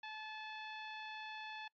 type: tone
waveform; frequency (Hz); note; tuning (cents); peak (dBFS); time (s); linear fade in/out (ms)
15% pulse; 866; A5; -28; -39; 0.03-1.68; 5
effects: noise-tail reverb RT60 0.1 s tail -24 dB re dry + resampled to 11025 Hz